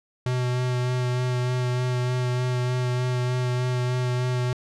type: tone with vibrato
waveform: square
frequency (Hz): 125.1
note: B2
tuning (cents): +23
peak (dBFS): -23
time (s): 0.26-4.53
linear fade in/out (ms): 2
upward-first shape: sine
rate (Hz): 3.3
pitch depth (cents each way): 15
effects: low-pass 7000 Hz 12 dB/octave